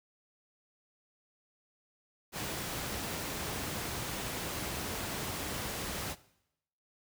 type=noise; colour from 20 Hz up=pink; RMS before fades=-37 dBFS; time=2.32-6.16 s; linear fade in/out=50 ms; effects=noise-tail reverb RT60 0.8 s tail -19 dB re dry + high-pass 60 Hz 12 dB/octave